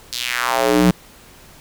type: tone with high-pass filter sweep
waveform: square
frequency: 61 Hz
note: B1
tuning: 21 cents flat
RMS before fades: -17 dBFS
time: 0.12-0.91 s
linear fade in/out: 5 ms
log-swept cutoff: 4700 to 170 Hz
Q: 2.4
effects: pink hiss -45 dBFS RMS until 1.6 s